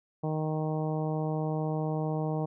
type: harmonic tone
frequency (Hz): 155.56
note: D#3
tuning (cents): 0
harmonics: 1 / 2 / 3 / 4 / 5 / 6 / 7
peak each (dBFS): -30 / -36 / -36 / -38 / -39 / -44 / -48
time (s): 0.23-2.46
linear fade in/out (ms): 10
effects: none